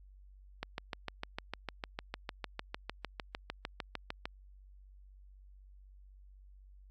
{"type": "click train", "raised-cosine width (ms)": 0.3, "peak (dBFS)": -21, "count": 25, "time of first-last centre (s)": [0.63, 4.255], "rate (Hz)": 6.62, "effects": ["added 48 Hz sine -54 dBFS peak until 6.9 s", "AAC 48 kbps"]}